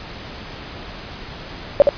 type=tone with echo; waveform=sine; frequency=570 Hz; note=C#5; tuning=48 cents sharp; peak=-4 dBFS; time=1.8-1.82 s; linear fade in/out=0 ms; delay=70 ms; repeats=1; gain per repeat=-5 dB; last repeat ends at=1.89 s; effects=pink hiss -34 dBFS RMS until 1.97 s + resampled to 11025 Hz